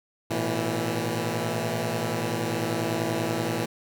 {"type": "chord", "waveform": "10% pulse", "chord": "A suspended second", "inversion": "none", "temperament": "equal with one note detuned", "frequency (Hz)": [110, 120.3, 164.81], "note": ["A2", "B2", "E3"], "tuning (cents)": [0, -45, 0], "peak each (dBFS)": -22, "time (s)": [0.3, 3.66], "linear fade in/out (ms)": 10, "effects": []}